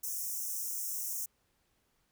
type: high-pass noise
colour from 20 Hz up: white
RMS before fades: -37 dBFS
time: 0.03-1.26 s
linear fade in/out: 10 ms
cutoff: 5500 Hz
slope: 96 dB/octave
effects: pink hiss -75 dBFS RMS until 2.11 s